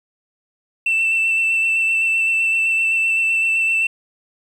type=tone with vibrato; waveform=sine; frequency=2671 Hz; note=E7; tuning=22 cents sharp; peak=-13 dBFS; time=0.86-3.87 s; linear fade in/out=5 ms; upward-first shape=square; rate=7.8 Hz; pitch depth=13 cents each way; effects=tanh soft clip ceiling -13 dBFS + 8-bit